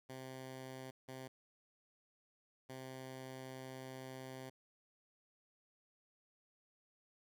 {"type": "tone bursts at uneven times", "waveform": "10% pulse", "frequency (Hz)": 130.81, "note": "C3", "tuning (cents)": 0, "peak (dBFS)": -39, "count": 3, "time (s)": [[0.09, 0.91], [1.08, 1.28], [2.69, 4.5]], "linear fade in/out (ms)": 10, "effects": []}